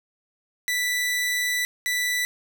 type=tone pair in turn; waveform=sawtooth; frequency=1975.5 / 1975.5 Hz; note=B6 / B6; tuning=0 / 0 cents; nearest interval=unison; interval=0 cents; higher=neither; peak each=-19 dBFS; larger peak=neither; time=0.68-1.65 / 1.86-2.25 s; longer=first; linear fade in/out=0 ms; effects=none